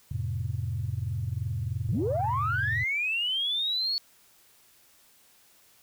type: chord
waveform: sine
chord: F major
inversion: none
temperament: equal with one note detuned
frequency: 87.31 / 107.86 / 130.81 Hz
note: F2 / A2 / C3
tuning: 0 / -34 / 0 cents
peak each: -33 / -31 / -33 dBFS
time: 0.11-2.84 s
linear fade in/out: 5 ms
type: linear sweep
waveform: sine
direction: up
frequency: 82.41 to 4435 Hz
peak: -25 dBFS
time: 1.89-3.98 s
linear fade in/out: 0 ms
effects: tanh soft clip ceiling -19 dBFS + white hiss -60 dBFS RMS until 5.82 s